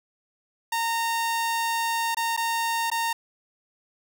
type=tone with dropouts; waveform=sawtooth; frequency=920 Hz; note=A#5; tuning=23 cents flat; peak=-20 dBFS; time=0.72-3.13 s; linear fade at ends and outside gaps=5 ms; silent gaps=2.147-2.169 / 2.366-2.374 / 2.902-2.915 s; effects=none